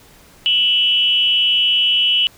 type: tone with frequency modulation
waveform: sine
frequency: 2960 Hz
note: F#7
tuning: in tune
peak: -12 dBFS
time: 0.46-2.27 s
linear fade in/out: 0 ms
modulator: 279 Hz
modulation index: 0.56
effects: pink hiss -47 dBFS RMS until 2.37 s